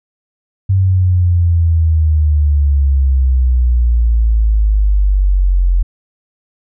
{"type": "exponential sweep", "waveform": "sine", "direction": "down", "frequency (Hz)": [96.6, 43.65], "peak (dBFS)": -8, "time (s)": [0.69, 5.83], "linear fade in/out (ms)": 10, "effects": []}